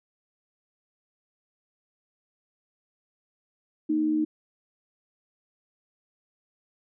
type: tone pair together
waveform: sine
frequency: 230.8 / 308.5 Hz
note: A#3 / D#4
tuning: -17 / -15 cents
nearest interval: perfect fourth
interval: 502 cents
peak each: -32 / -22 dBFS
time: 3.89-4.25 s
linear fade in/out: 10 ms
effects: none